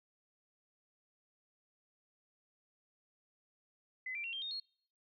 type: tone with pitch steps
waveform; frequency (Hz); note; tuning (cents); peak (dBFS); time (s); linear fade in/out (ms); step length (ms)
sine; 2027 / 2355 / 2737 / 3181 / 3696 / 4295; B6 / D7 / F7 / G7 / A#7 / C8; +45 / +4 / -36 / +25 / -16 / +44; -38; 4.06-4.6; 5; 90
effects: noise-tail reverb RT60 0.6 s tail -25 dB re dry + MP3 64 kbps